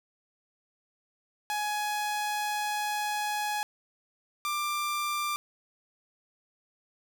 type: tone pair in turn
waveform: sawtooth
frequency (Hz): 838 / 1185.1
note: G#5 / D6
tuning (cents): +15 / +15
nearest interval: tritone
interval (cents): 600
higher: second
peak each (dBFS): -25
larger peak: neither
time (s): 1.5-3.63 / 4.45-5.36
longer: first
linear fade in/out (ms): 0
effects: none